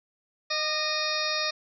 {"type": "harmonic tone with a mistuned harmonic", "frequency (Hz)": 617, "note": "D#5", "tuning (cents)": -15, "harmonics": [1, 2, 3, 4, 6, 7, 8, 9], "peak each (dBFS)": [-34, -34, -34, -34, -34, -34, -34, -34], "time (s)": [0.5, 1.51], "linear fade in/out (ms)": 10, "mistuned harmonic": 2, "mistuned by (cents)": -29, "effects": []}